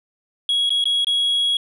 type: tone with dropouts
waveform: sine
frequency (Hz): 3322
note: G#7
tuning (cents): 0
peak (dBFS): -14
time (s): 0.49-1.57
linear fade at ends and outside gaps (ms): 2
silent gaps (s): 0.694-0.704 / 0.841-0.855 / 1.046-1.069
effects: tanh soft clip ceiling -15 dBFS

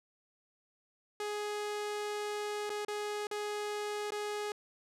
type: tone with dropouts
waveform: sawtooth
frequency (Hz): 417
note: G#4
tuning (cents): +7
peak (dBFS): -31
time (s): 1.2-4.52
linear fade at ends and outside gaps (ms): 2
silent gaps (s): 2.695-2.701 / 2.849-2.882 / 3.27-3.312 / 4.106-4.12
effects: low-pass 10000 Hz 12 dB/octave

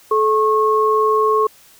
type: tone pair together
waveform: sine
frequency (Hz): 432.6 / 1090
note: A4 / C#6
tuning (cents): -29 / -29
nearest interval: octave + major third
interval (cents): 1600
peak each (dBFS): -15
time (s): 0.11-1.47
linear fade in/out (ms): 5
effects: white hiss -48 dBFS RMS until 1.79 s

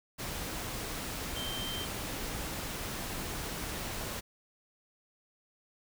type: tone in noise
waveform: sine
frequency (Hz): 3136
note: G7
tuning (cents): 0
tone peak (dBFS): -38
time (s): 1.35-1.86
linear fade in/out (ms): 20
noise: pink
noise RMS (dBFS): -38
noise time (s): 0.18-4.21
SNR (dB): -3
effects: none

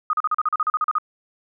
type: tone bursts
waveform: sine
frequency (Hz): 1245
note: D#6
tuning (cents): +1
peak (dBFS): -17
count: 13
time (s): 0.1-0.984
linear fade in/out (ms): 2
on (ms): 32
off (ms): 39
effects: none

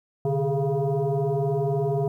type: tone with frequency modulation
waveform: sine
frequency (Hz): 130.81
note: C3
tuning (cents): 0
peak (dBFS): -21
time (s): 0.25-2.08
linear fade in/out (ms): 2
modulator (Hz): 278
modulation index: 1.8
effects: 10-bit

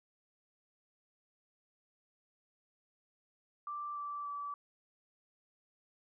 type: tone with pitch steps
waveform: sine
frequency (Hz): 1175 / 1164.2 / 1153.5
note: D6 / D6 / D6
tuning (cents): +1 / -15 / -31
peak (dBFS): -38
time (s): 3.67-4.54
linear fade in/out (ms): 2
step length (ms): 290
effects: none

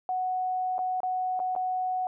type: tone with dropouts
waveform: sine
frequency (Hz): 740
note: F#5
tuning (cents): 0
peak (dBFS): -26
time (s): 0.09-2.07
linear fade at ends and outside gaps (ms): 1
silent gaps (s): 0.782-0.79 / 1.004-1.032 / 1.393-1.4 / 1.552-1.562
effects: none

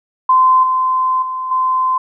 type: tone with level steps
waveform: sine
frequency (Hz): 1032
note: C6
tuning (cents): -24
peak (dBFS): -7 / -12 / -19 / -12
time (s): 0.29-1.98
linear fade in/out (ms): 5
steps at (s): 0.63 / 1.22 / 1.51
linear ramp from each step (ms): 5
effects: none

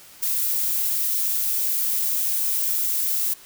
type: noise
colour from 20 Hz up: violet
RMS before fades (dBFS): -23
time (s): 0.22-3.34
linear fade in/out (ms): 10
effects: white hiss -47 dBFS RMS until 3.45 s

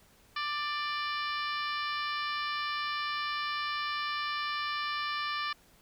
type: harmonic tone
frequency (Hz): 590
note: D5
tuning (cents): +8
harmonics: 2 / 3 / 4 / 5 / 6 / 7 / 8 / 9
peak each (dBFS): -34 / -38 / -40 / -42 / -44 / -45 / -46 / -47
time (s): 0.36-5.53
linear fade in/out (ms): 5
effects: pink hiss -62 dBFS RMS until 5.81 s

